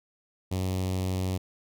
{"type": "tone with notch filter", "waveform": "sawtooth", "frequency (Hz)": 93.2, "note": "F#2", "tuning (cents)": 13, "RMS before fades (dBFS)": -29, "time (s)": [0.51, 1.38], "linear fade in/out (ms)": 10, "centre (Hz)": 1500, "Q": 0.86, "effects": []}